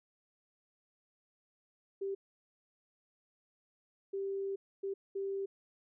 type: tone bursts at uneven times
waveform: sine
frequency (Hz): 392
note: G4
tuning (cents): 0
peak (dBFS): -34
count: 4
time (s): 2.01-2.15 / 4.13-4.56 / 4.83-4.94 / 5.15-5.46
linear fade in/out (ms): 10
effects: none